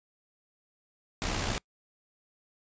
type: noise with amplitude modulation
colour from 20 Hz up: pink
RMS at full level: -29 dBFS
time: 1.22-1.58 s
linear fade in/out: 0 ms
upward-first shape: sine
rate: 64.5 Hz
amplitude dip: 50%
effects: noise-tail reverb RT60 0.1 s tail -26 dB re dry + resampled to 16000 Hz